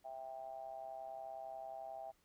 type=ring-modulated tone; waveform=triangle; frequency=65.6 Hz; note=C2; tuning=5 cents sharp; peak=-40 dBFS; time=0.04-2.12 s; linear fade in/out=20 ms; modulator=724 Hz; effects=pink hiss -75 dBFS RMS until 2.24 s